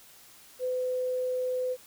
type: tone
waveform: sine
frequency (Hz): 506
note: B4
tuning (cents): +42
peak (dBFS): -27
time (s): 0.59-1.77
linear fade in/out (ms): 50
effects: white hiss -54 dBFS RMS until 1.86 s